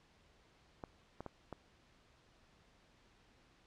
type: clicks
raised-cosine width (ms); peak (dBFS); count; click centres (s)
1; -30; 4; 0.838 / 1.206 / 1.263 / 1.527
effects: pink hiss -68 dBFS RMS until 3.66 s + low-pass 5000 Hz 12 dB/octave